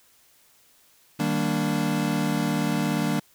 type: chord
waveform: square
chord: Eb major seventh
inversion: none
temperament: equal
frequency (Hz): 155.56 / 196 / 233.1 / 293.7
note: Eb3 / G3 / Bb3 / D4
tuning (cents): 0 / 0 / 0 / 0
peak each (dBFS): -29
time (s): 1.19-3.2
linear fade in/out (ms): 10
effects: white hiss -59 dBFS RMS until 3.34 s